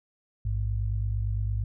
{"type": "tone pair together", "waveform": "sine", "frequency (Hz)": [55, 103.83], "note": ["A1", "G#2"], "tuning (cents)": [0, 0], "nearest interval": "major seventh", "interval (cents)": 1100, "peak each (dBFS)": -28, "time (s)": [0.45, 1.64], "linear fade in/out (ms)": 5, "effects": []}